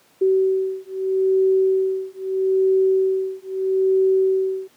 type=beating tone pair; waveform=sine; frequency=380.2 / 380.98 Hz; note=F#4 / G4; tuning=+47 / -49 cents; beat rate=0.78 Hz; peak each=-19 dBFS; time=0.21-4.68 s; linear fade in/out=10 ms; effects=pink hiss -56 dBFS RMS until 4.76 s + high-pass 200 Hz 12 dB/octave